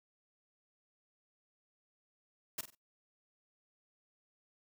white noise with echo, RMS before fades -38 dBFS, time 2.58-2.61 s, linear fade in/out 5 ms, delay 47 ms, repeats 3, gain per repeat -10 dB, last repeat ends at 2.751 s, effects noise-tail reverb RT60 0.2 s tail -24 dB re dry

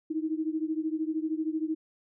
sine beating tone pair, 311.1 / 324.1 Hz, D#4 / E4, 0 / -29 cents, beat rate 13 Hz, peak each -30 / -32 dBFS, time 0.1-1.75 s, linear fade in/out 10 ms, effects none

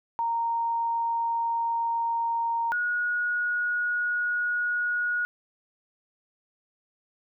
sine tone pair in turn, 927 / 1450.7 Hz, A#5 / F#6, -10 / -35 cents, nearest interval minor sixth, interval 775 cents, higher second, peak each -24 dBFS, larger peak neither, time 0.19-2.72 / 2.72-5.25 s, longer neither, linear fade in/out 0 ms, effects none

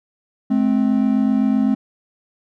triangle tone pair together, 213.8 / 261.6 Hz, A3 / C4, -49 / 0 cents, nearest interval minor third, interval 349 cents, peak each -15 dBFS, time 0.5-1.75 s, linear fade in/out 10 ms, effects none

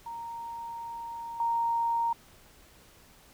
sine tone with level steps, 929 Hz, A#5, 6 cents flat, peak -36 / -25 dBFS, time 0.06-2.13 s, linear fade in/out 5 ms, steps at 1.4 s, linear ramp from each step 2 ms, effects pink hiss -57 dBFS RMS until 3.33 s

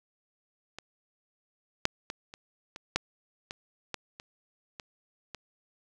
clicks, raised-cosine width 0.2 ms, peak -23 / -6 / -18 / -27 / -24 / -8 / -20 / -16 / -26 / -23 / -22 dBFS, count 11, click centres 0.786 / 1.854 / 2.101 / 2.339 / 2.761 / 2.96 / 3.509 / 3.943 / 4.199 / 4.798 / 5.347 s, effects none

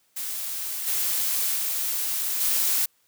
blue noise with level steps, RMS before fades -31 / -25 / -27 / -23 dBFS, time 0.16-2.86 s, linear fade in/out 10 ms, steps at 0.86 / 1.55 / 2.4 s, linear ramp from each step 20 ms, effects white hiss -66 dBFS RMS until 3.07 s + high-pass 60 Hz 12 dB/octave

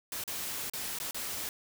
white noise with dropouts, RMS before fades -37 dBFS, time 0.12-1.49 s, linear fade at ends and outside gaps 1 ms, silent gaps 0.238-0.277 / 0.698-0.735 / 0.987-1 / 1.11-1.145 s, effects none

